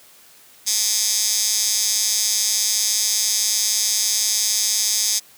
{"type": "tone with high-pass filter", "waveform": "15% pulse", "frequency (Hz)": 213.8, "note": "A3", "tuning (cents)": -49, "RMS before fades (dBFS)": -20, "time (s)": [0.66, 5.2], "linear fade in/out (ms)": 20, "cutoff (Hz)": 5800, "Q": 2.6, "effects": ["white hiss -49 dBFS RMS until 5.37 s", "high-pass 100 Hz 12 dB/octave"]}